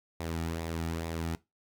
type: tone with flanger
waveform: sawtooth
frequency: 82.3 Hz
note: E2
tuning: 2 cents flat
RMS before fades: -35 dBFS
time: 0.2-1.35 s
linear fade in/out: 0 ms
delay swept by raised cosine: 0.66 to 1.96 ms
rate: 2.3 Hz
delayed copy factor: -0.5
effects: noise-tail reverb RT60 0.2 s tail -19 dB re dry